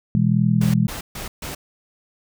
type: chord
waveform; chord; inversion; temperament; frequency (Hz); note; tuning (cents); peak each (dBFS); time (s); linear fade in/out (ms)
sine; E major; second; just; 123.61 / 164.81 / 206; B2 / E3 / G#3; +2 / 0 / -14; -19; 0.15-0.87; 0
type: noise bursts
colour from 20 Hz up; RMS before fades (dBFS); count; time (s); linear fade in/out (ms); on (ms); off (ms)
pink; -31; 4; 0.61-1.55; 5; 130; 140
effects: none